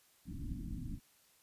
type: low-pass noise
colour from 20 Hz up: pink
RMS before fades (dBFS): -42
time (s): 0.25-1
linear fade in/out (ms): 50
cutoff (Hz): 310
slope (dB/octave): 96
effects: white hiss -68 dBFS RMS until 1.42 s + resampled to 32000 Hz